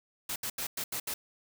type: noise bursts at uneven times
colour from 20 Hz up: white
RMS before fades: -35 dBFS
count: 6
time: 0.29-0.36 / 0.43-0.5 / 0.58-0.67 / 0.77-0.84 / 0.92-1 / 1.07-1.14 s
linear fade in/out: 5 ms
effects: none